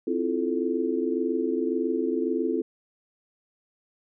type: chord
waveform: sine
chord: F major seventh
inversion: second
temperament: just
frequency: 261.9 / 327.4 / 349.2 / 436.5 Hz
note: C4 / E4 / F4 / A4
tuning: +2 / -12 / 0 / -14 cents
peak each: -29 dBFS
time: 0.07-2.62 s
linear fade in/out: 5 ms
effects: none